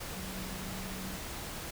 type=tone in noise; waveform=sine; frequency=188.1 Hz; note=F#3; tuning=29 cents sharp; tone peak=-42 dBFS; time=0.15-1.18 s; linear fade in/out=10 ms; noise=pink; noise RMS=-41 dBFS; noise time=0-1.71 s; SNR=-4 dB; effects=none